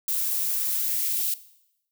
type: noise with high-pass filter sweep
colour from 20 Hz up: violet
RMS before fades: -26 dBFS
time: 0.08-1.34 s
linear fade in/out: 2 ms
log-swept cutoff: 420 to 3200 Hz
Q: 1.4
effects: noise-tail reverb RT60 0.8 s tail -17 dB re dry

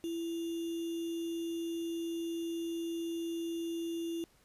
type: tone with sample-and-hold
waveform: sine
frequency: 334.2 Hz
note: E4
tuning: 24 cents sharp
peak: -34 dBFS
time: 0.04-4.24 s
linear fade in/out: 0 ms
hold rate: 3150 Hz
effects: pink hiss -67 dBFS RMS until 4.44 s + resampled to 32000 Hz

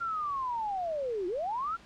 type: linear two-way sweep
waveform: sine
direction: down then up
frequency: 1397 to 340 to 1397 Hz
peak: -30 dBFS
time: 0-1.77 s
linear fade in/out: 20 ms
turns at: 1.27 s
effects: pink hiss -55 dBFS RMS until 1.85 s + low-pass 5000 Hz 12 dB/octave

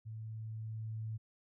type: tone with level ramp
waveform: sine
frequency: 110.3 Hz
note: A2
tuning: 5 cents sharp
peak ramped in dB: -42 to -37 dBFS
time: 0.05-1.18 s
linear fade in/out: 20 ms
effects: none

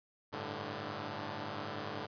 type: chord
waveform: 5% pulse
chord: G suspended second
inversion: none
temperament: equal with one note detuned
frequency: 99.71 / 110 / 146.83 Hz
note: G2 / A2 / D3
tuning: +30 / 0 / 0 cents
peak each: -32 dBFS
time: 0.32-2.07 s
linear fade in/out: 20 ms
effects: resampled to 11025 Hz

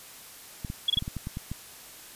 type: clicks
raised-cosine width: 5 ms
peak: -21 dBFS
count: 9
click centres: 0.648 / 0.701 / 0.972 / 1.024 / 1.079 / 1.167 / 1.271 / 1.371 / 1.516 s
type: tone bursts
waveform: sine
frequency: 3356 Hz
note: G#7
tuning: 17 cents sharp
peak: -20 dBFS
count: 3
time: 0.88-0.991 s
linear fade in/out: 5 ms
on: 21 ms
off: 24 ms
effects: white hiss -47 dBFS RMS until 2.15 s + resampled to 32000 Hz

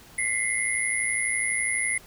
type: tone cluster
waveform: sine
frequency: 2014 / 2126 / 9980 Hz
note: B6 / C7 / D#9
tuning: +33 / +27 / +4 cents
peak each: -28 dBFS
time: 0.18-1.98 s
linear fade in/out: 5 ms
effects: pink hiss -50 dBFS RMS until 2.06 s

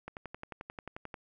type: click train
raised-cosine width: 0.5 ms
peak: -26 dBFS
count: 13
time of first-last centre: 0.08-1.142 s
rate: 11.3 Hz
effects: none

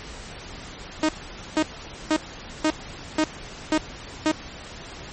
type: tone bursts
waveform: sawtooth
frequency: 311.1 Hz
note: D#4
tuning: in tune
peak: -14 dBFS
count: 7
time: 1.03-4.316 s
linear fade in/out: 2 ms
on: 58 ms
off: 480 ms
effects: pink hiss -39 dBFS RMS until 5.12 s + MP3 32 kbps

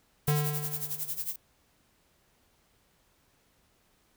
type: noise with tremolo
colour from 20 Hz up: violet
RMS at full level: -32 dBFS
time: 0.27-1.36 s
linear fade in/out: 5 ms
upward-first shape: sine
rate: 11 Hz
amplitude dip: 80%
type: tone with exponential decay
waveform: square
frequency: 148.5 Hz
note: D3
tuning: 20 cents sharp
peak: -23 dBFS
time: 0.28-1.34 s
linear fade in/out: 0 ms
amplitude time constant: 230 ms
effects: pink hiss -68 dBFS RMS until 4.16 s

